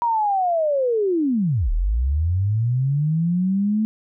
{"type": "linear two-way sweep", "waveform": "sine", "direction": "down then up", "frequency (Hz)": [960, 36.11, 220.1], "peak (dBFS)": -17, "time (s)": [0.02, 3.85], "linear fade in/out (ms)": 0, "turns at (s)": 1.71, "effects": []}